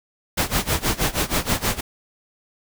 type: noise with tremolo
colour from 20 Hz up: pink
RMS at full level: -19 dBFS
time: 0.37-1.81 s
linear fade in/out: 10 ms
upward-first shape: sine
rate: 6.3 Hz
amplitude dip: 90%
effects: none